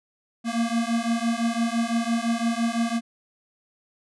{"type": "beating tone pair", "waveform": "square", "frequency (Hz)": [229, 234.9], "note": ["A#3", "A#3"], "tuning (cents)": [-31, 13], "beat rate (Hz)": 5.9, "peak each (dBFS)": -26, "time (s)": [0.44, 3.01], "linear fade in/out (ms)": 50, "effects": ["resampled to 24000 Hz"]}